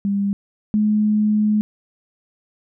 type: tone pair in turn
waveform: sine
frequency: 200 / 211.9 Hz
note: G3 / G#3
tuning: +35 / +35 cents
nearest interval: minor second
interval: 100 cents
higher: second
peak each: -17 / -14 dBFS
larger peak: second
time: 0.05-0.33 / 0.74-1.61 s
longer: second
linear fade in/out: 0 ms
effects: none